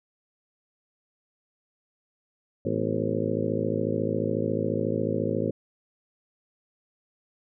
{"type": "harmonic tone with a mistuned harmonic", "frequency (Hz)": 54.1, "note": "A1", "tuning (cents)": -29, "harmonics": [2, 3, 4, 5, 6, 7, 8, 9, 10], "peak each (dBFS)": [-33, -33, -33, -33, -33, -33, -33, -33, -33], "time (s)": [2.65, 5.51], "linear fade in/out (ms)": 5, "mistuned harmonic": 5, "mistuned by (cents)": -120, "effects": []}